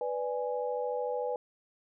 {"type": "chord", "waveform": "sine", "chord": "G# diminished", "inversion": "first", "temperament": "equal", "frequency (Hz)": [493.9, 587.3, 830.6], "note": ["B4", "D5", "G#5"], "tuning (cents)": [0, 0, 0], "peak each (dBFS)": [-32, -37, -37], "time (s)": [0.01, 1.36], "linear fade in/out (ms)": 2, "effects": []}